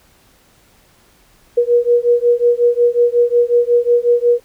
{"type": "beating tone pair", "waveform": "sine", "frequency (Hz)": [477, 482.5], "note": ["A#4", "B4"], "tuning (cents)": [40, -40], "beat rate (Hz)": 5.5, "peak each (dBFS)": -13, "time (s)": [1.57, 4.4], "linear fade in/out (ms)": 10, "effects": ["pink hiss -52 dBFS RMS until 4.44 s"]}